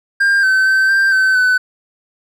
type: tone with pitch steps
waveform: triangle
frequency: 1600 / 1534 / 1545 / 1578 / 1533 / 1505 Hz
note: G6 / G6 / G6 / G6 / G6 / F#6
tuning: +35 / -38 / -26 / +11 / -39 / +29 cents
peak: -8 dBFS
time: 0.2-1.58 s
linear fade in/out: 10 ms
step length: 230 ms
effects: none